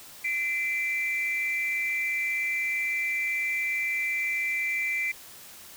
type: tone pair together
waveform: sine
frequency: 2045 / 2349 Hz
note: C7 / D7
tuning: -40 / 0 cents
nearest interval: major second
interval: 240 cents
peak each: -28 / -27 dBFS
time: 0.24-5.12 s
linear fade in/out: 10 ms
effects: tanh soft clip ceiling -20 dBFS + white hiss -47 dBFS RMS until 5.76 s